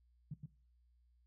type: tone with echo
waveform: sine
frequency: 147.6 Hz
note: D3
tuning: 9 cents sharp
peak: -40 dBFS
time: 0.31-0.34 s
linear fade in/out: 5 ms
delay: 120 ms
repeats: 1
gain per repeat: -3 dB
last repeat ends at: 0.46 s
effects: noise-tail reverb RT60 0.4 s tail -18 dB re dry + added 60 Hz sine -68 dBFS peak until 1.26 s